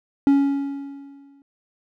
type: tone with exponential decay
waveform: triangle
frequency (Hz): 278.9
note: C#4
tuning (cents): +11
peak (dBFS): -9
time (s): 0.27-1.42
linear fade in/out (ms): 1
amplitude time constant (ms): 250
effects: none